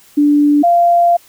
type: tone pair in turn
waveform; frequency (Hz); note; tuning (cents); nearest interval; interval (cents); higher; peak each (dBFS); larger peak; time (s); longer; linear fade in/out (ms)
sine; 292.4 / 691.4; D4 / F5; -7 / -18; octave + minor third; 1489; second; -7; neither; 0.17-0.63 / 0.63-1.17; second; 10
effects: white hiss -46 dBFS RMS until 1.28 s